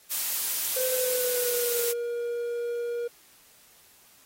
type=noise; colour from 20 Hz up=blue; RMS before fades=-28 dBFS; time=0.1-1.93 s; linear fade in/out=20 ms
type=tone with pitch glide; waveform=triangle; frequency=512 to 475 Hz; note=C5 to A#4; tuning=-38 to +33 cents; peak=-26 dBFS; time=0.76-3.08 s; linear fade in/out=10 ms; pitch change=-129 cents; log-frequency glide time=0.88-1.82 s
effects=white hiss -57 dBFS RMS until 4.25 s + AAC 48 kbps